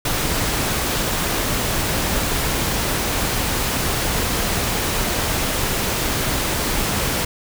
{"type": "noise", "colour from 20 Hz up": "pink", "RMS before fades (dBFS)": -21, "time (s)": [0.05, 7.25], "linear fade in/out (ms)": 5, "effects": []}